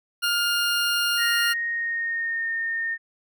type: tone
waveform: 20% pulse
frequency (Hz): 1411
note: F6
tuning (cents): +17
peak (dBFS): -16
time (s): 0.22-1.54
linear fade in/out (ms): 20
type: tone with pitch glide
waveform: sine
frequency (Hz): 1864.7 to 1828.4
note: A#6 to A#6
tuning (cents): 0 to -34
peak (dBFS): -24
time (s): 1.17-2.98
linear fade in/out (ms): 50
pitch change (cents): -34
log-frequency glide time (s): 1.7-2.5
effects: none